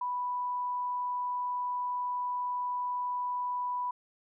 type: tone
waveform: sine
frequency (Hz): 987.8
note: B5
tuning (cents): 0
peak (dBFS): -30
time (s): 0.01-3.91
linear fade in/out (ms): 5
effects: none